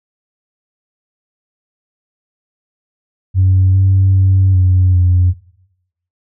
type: tone with pitch steps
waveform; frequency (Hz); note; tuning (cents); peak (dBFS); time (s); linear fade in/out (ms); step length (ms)
sine; 93.9 / 95.8 / 95.2 / 91.9 / 89.8; F#2 / G2 / F#2 / F#2 / F2; +26 / -39 / +50 / -11 / +49; -6; 3.34-5.34; 50; 400
effects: noise-tail reverb RT60 0.8 s tail -17 dB re dry + tanh soft clip ceiling -4 dBFS